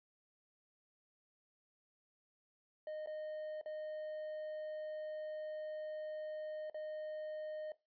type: tone with dropouts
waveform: triangle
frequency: 616 Hz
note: D#5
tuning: 17 cents flat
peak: -39 dBFS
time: 2.87-7.72 s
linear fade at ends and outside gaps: 2 ms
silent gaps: 3.061-3.072 / 3.613-3.659 / 6.699-6.744 s
effects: noise-tail reverb RT60 0.2 s tail -17 dB re dry + resampled to 11025 Hz